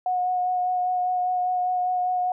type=tone with vibrato; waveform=sine; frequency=728 Hz; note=F#5; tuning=28 cents flat; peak=-21 dBFS; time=0.06-2.32 s; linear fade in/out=2 ms; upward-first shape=sine; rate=5 Hz; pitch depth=14 cents each way; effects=none